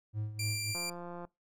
triangle tone with tremolo, 106.9 Hz, A2, 49 cents flat, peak -30 dBFS, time 0.13-0.75 s, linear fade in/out 50 ms, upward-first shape sine, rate 3.6 Hz, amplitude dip 70%
15% pulse tone, 2368 Hz, D7, 14 cents sharp, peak -28 dBFS, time 0.39-0.9 s, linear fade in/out 5 ms
click train, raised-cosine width 1 ms, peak -31 dBFS, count 88, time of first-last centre 0.75-1.25 s, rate 174 Hz
effects noise-tail reverb RT60 0.2 s tail -22 dB re dry

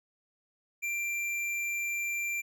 sine tone with tanh clipping, 2364 Hz, D7, 11 cents sharp, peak -32 dBFS, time 0.82-2.42 s, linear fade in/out 20 ms, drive 15 dB, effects none

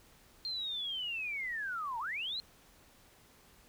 sine linear two-way sweep, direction down then up, 4216 to 880 to 4216 Hz, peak -35 dBFS, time 0.45-2.4 s, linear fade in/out 0 ms, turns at 1.99 s, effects pink hiss -62 dBFS RMS until 3.68 s

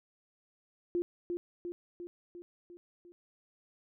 sine tone with echo, 349.2 Hz, F4, in tune, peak -28 dBFS, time 0.95-1.02 s, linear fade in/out 0 ms, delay 350 ms, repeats 6, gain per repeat -4 dB, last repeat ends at 3.12 s, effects none

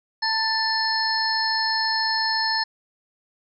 sine tone cluster, 894 / 1767 / 4286 / 5240 Hz, A5 / A6 / C8 / E8, +27 / +7 / +41 / -11 cents, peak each -26 dBFS, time 0.22-2.64 s, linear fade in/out 10 ms, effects none

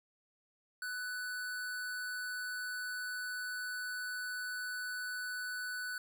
square tone with amplitude modulation, 1491 Hz, F#6, 13 cents sharp, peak -37 dBFS, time 0.82-5.98 s, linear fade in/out 2 ms, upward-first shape sine, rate 192 Hz, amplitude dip 30%, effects none

